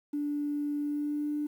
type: tone with pitch glide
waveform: triangle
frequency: 291.9 to 296.3 Hz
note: D4 to D4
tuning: -10 to +15 cents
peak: -25 dBFS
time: 0.13-1.47 s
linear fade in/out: 10 ms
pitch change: +25 cents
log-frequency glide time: 0.8-1.32 s
effects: tanh soft clip ceiling -27 dBFS + 10-bit